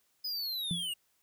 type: linear sweep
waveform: square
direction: down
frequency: 5050 to 2794 Hz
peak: -34 dBFS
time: 0.24-0.94 s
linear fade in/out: 10 ms
type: tone with exponential decay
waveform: sine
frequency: 172.5 Hz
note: F3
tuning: 21 cents flat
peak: -28 dBFS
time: 0.71-0.92 s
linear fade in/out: 0 ms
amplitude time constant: 44 ms
effects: white hiss -73 dBFS RMS until 1.22 s